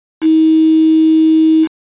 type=tone with quantisation; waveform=sine; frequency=317.8 Hz; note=D#4; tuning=37 cents sharp; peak=-6 dBFS; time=0.21-1.68 s; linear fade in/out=50 ms; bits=4; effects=resampled to 8000 Hz